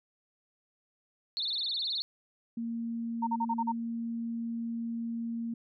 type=tone with vibrato; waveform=sine; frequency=3951 Hz; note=B7; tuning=in tune; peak=-30 dBFS; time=1.37-2.02 s; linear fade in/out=0 ms; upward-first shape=sine; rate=19 Hz; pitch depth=200 cents each way
type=tone; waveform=sine; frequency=231.3 Hz; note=A#3; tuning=13 cents flat; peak=-32 dBFS; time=2.57-5.54 s; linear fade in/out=5 ms
type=tone bursts; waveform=sine; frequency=918 Hz; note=A#5; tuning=27 cents flat; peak=-27 dBFS; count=6; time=3.22-3.721 s; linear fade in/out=10 ms; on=51 ms; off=39 ms
effects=none